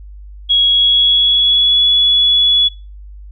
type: tone with pitch glide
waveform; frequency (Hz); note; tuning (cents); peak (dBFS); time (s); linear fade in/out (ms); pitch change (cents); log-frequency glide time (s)
sine; 3322 to 3398; G#7 to G#7; 0 to +39; -8; 0.49-2.69; 20; +39; 0.63-1.82
effects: noise-tail reverb RT60 0.3 s tail -23 dB re dry + added 50 Hz sine -31 dBFS peak until 3.31 s